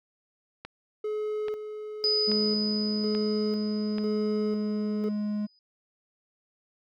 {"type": "click train", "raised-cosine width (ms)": 0.3, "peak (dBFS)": -22, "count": 5, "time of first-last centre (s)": [0.65, 3.983], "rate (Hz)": 1.2}
{"type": "tone with tremolo", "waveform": "triangle", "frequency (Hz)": 425.7, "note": "G#4", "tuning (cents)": 43, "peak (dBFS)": -26, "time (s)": [1.04, 5.09], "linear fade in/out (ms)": 5, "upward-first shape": "square", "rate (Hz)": 1, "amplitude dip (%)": 55}
{"type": "tone with exponential decay", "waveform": "sine", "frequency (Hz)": 4978, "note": "D#8", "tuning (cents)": 0, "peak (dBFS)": -22, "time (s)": [2.04, 5.59], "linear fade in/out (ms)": 1, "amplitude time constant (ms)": 770}
{"type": "tone with pitch glide", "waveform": "triangle", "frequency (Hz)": [210.7, 209.2], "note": ["G#3", "G#3"], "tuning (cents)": [25, 13], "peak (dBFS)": -25, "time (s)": [2.27, 5.47], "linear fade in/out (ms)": 20, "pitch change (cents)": -12, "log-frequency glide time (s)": [3.97, 5.17]}
{"effects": []}